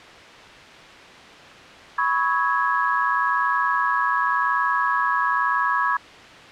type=chord; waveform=sine; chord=C# minor seventh; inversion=third; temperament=equal with one note detuned; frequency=987.8 / 1108.7 / 1289.9 / 1661.2 Hz; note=B5 / C#6 / E6 / G#6; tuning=0 / 0 / -38 / 0 cents; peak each=-24 / -23 / -27 / -23 dBFS; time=1.98-5.97 s; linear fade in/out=5 ms; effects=white hiss -42 dBFS RMS until 6.51 s + low-pass 3000 Hz 12 dB/octave

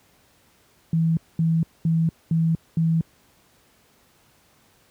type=tone bursts; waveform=sine; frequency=163.4 Hz; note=E3; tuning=15 cents flat; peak=-17 dBFS; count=5; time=0.93-3.01 s; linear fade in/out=2 ms; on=240 ms; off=220 ms; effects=pink hiss -59 dBFS RMS until 4.9 s + high-pass 60 Hz 12 dB/octave

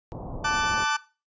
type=low-pass noise; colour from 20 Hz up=pink; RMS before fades=-36 dBFS; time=0.12-0.84 s; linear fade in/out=0 ms; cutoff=980 Hz; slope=48 dB/octave
type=chord; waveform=40% pulse; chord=D major; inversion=second; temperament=equal with one note detuned; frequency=880 / 1174.7 / 1501.5 Hz; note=A5 / D6 / F#6; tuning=0 / 0 / +25 cents; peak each=-27 / -27 / -25 dBFS; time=0.44-0.97 s; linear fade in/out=10 ms
effects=noise-tail reverb RT60 0.3 s tail -18 dB re dry + resampled to 16000 Hz

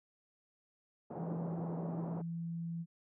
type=band-pass noise; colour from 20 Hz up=pink; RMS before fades=-44 dBFS; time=1.1-2.22 s; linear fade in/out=10 ms; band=150 to 850 Hz; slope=24 dB/octave
type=tone; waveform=sine; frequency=167.6 Hz; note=E3; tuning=29 cents sharp; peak=-37 dBFS; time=1.16-2.86 s; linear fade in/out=50 ms
effects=none

